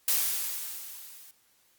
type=noise with level ramp; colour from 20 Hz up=blue; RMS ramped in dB=-24 to -51 dBFS; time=0.08-1.31 s; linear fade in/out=2 ms; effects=white hiss -66 dBFS RMS until 1.78 s + Opus 48 kbps